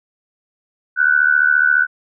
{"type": "tone with amplitude modulation", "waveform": "sine", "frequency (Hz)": 1491, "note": "F#6", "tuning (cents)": 13, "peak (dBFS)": -7, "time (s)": [0.96, 1.87], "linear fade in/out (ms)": 50, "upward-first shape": "sine", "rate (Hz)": 74.5, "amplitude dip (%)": 85, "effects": []}